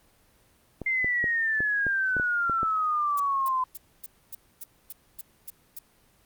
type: clicks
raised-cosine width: 2 ms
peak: -20 dBFS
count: 9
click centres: 0.817 / 1.045 / 1.242 / 1.605 / 1.867 / 2.167 / 2.198 / 2.497 / 2.631 s
type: exponential sweep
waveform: sine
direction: down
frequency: 2102 to 1017 Hz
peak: -23 dBFS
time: 0.86-3.64 s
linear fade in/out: 5 ms
type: noise bursts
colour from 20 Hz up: violet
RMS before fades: -37 dBFS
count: 10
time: 3.17-5.79 s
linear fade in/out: 5 ms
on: 28 ms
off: 260 ms
effects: pink hiss -62 dBFS RMS until 6.25 s + Opus 24 kbps